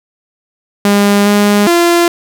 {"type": "tone with pitch steps", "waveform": "sawtooth", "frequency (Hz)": [202.8, 205.4, 343.7], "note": ["G#3", "G#3", "F4"], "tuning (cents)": [-41, -19, -28], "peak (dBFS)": -3, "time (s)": [0.85, 2.08], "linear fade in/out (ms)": 2, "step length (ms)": 410, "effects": []}